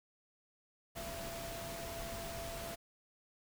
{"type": "tone in noise", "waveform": "sine", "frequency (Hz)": 673, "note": "E5", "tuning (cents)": 36, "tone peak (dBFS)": -45, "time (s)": [0.95, 2.76], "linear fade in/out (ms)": 20, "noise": "pink", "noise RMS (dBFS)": -45, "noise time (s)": [0.95, 2.76], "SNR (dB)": -3, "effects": []}